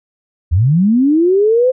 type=linear sweep; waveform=sine; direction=up; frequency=73.42 to 523.3 Hz; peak=-8 dBFS; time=0.51-1.72 s; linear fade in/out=20 ms; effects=none